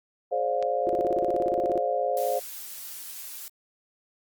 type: chord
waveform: sine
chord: D half-diminished seventh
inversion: second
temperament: just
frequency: 422.9 / 528.6 / 587.3 / 704.8 Hz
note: Ab4 / C5 / D5 / F5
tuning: +31 / +18 / 0 / +16 cents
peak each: -33 / -27 / -31 / -28 dBFS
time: 0.31-2.4 s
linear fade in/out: 20 ms
type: click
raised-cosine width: 0.2 ms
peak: -22 dBFS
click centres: 0.626 s
type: tone bursts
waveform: sine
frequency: 358.3 Hz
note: F4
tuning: 44 cents sharp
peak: -25 dBFS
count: 16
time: 0.87-1.777 s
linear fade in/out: 0 ms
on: 22 ms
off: 37 ms
type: noise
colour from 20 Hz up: blue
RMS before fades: -39 dBFS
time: 2.17-3.48 s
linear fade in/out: 0 ms
effects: Opus 32 kbps